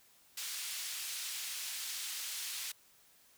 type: band-pass noise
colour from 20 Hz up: pink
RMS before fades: -41 dBFS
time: 0.37-2.72 s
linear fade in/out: 5 ms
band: 3000 to 15000 Hz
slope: 12 dB/octave
effects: white hiss -65 dBFS RMS until 3.37 s